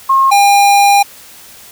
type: tone pair in turn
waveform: sine / square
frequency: 1075 / 805.3 Hz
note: C6 / G5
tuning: +47 / +46 cents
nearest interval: perfect fourth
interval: 501 cents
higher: first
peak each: -6 dBFS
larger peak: neither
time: 0.09-0.31 / 0.31-1.03 s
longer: second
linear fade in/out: 10 ms
effects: white hiss -37 dBFS RMS until 1.71 s